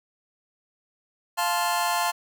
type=chord; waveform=sawtooth; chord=F major; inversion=none; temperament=just; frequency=698.5 / 873.1 / 1047.7 Hz; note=F5 / A5 / C6; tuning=0 / -14 / +2 cents; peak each=-23 dBFS; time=1.37-2.12 s; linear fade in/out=20 ms; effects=none